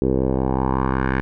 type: tone with low-pass filter sweep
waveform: 10% pulse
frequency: 65.41 Hz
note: C2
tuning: in tune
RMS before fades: -20 dBFS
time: 0.02-1.21 s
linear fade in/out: 0 ms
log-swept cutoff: 420 to 1800 Hz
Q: 2.9
effects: none

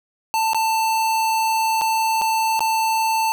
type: tone with dropouts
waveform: square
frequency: 889 Hz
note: A5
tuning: 18 cents sharp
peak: -18 dBFS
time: 0.34-3.32 s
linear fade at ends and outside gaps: 0 ms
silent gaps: 0.533-0.546 / 1.812-1.818 / 2.214-2.219 / 2.593-2.606 s
effects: none

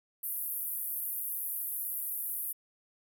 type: band-pass noise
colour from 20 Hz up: white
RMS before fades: -36 dBFS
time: 0.23-2.53 s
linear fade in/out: 10 ms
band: 11000 to 15000 Hz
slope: 48 dB/octave
effects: none

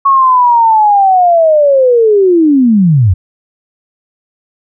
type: linear sweep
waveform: sine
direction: down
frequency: 1108.7 to 82.41 Hz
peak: -4 dBFS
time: 0.05-3.14 s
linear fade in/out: 10 ms
effects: none

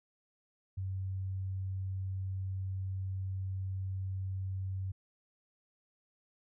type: tone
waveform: sine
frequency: 95.1 Hz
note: F#2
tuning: 48 cents sharp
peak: -34 dBFS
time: 0.77-4.92 s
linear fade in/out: 10 ms
effects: none

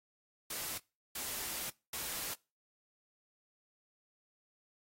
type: noise bursts at uneven times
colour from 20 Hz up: white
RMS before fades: -40 dBFS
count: 3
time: 0.5-0.78 / 1.15-1.7 / 1.93-2.34 s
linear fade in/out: 5 ms
effects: noise-tail reverb RT60 0.3 s tail -24 dB re dry + AAC 48 kbps

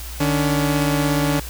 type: tone pair together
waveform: sawtooth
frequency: 150.34 / 283.8 Hz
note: D3 / C#4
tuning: +41 / +41 cents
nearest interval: major seventh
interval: 1100 cents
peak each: -16 dBFS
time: 0.2-1.4 s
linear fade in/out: 5 ms
effects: added 60 Hz sine -31 dBFS peak until 1.49 s + white hiss -36 dBFS RMS until 1.49 s

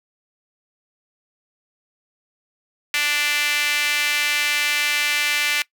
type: tone with high-pass filter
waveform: sawtooth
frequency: 293.7 Hz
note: D4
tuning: in tune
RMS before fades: -21 dBFS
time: 2.94-5.62 s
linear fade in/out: 2 ms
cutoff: 2200 Hz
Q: 2.5
effects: noise-tail reverb RT60 0.1 s tail -21 dB re dry

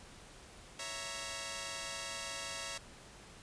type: chord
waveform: 5% pulse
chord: A# diminished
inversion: first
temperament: equal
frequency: 554.4 / 659.3 / 932.3 Hz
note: C#5 / E5 / A#5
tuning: 0 / 0 / 0 cents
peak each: -33 dBFS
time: 0.79-2.78 s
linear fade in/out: 5 ms
effects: pink hiss -55 dBFS RMS until 3.42 s + resampled to 22050 Hz

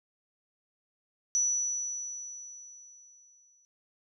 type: tone with exponential decay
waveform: sine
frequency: 5920 Hz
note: F#8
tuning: in tune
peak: -23 dBFS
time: 1.35-3.65 s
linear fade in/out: 0 ms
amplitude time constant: 500 ms
effects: none

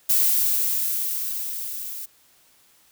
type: noise with level ramp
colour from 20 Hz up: violet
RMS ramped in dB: -18 to -34 dBFS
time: 0.09-2.06 s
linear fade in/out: 10 ms
effects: white hiss -58 dBFS RMS until 2.91 s

